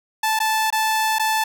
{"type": "tone with dropouts", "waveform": "sawtooth", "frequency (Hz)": 876, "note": "A5", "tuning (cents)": -8, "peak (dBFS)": -14, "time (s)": [0.23, 1.44], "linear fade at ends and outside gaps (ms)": 5, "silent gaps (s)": [[0.391, 0.401], [0.704, 0.725], [1.186, 1.195]], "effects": []}